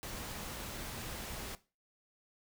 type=noise; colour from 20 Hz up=pink; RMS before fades=-43 dBFS; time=0.03-1.55 s; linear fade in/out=0 ms; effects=noise-tail reverb RT60 0.3 s tail -17 dB re dry